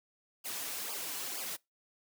white noise with flanger, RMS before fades -39 dBFS, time 0.44-1.57 s, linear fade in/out 20 ms, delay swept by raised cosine 0.51 to 5.71 ms, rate 2.1 Hz, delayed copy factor -0.85, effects noise-tail reverb RT60 0.2 s tail -24 dB re dry + high-pass 200 Hz 12 dB/octave

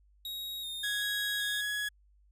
45% pulse tone with vibrato, 3729 Hz, A#7, in tune, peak -36 dBFS, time 0.25-1.61 s, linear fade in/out 2 ms, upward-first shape square, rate 1.3 Hz, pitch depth 28 cents each way
30% pulse tone with pitch glide, 1661.2 to 1677.6 Hz, G#6 to G#6, 0 to +17 cents, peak -29 dBFS, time 0.83-1.89 s, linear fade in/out 10 ms, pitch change +17 cents, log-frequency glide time 1.41-1.69 s
effects added 50 Hz sine -61 dBFS peak until 2.31 s

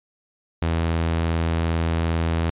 sawtooth tone, 82.5 Hz, E2, 2 cents sharp, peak -16 dBFS, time 0.62-2.5 s, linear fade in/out 0 ms, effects resampled to 8000 Hz

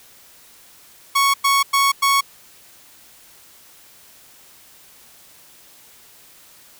sawtooth tone bursts, 1108.7 Hz, C#6, in tune, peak -10 dBFS, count 4, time 1.15-2.21 s, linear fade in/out 10 ms, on 190 ms, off 100 ms, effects white hiss -48 dBFS RMS until 6.79 s

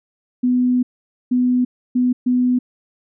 sine tone bursts at uneven times, 249.2 Hz, B3, 16 cents sharp, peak -13 dBFS, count 4, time 0.43-0.83 / 1.31-1.65 / 1.95-2.13 / 2.26-2.59 s, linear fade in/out 10 ms, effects none

